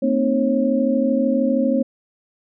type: tone cluster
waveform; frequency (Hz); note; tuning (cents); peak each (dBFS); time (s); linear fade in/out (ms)
sine; 226.7 / 259.6 / 305.4 / 543; A#3 / C4 / D#4 / C#5; -48 / -13 / -32 / -36; -21 / -19 / -26 / -21; 0.02-1.83; 10
effects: none